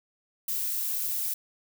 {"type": "noise", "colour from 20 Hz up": "violet", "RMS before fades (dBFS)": -30, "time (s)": [0.48, 1.34], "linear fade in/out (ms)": 5, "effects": []}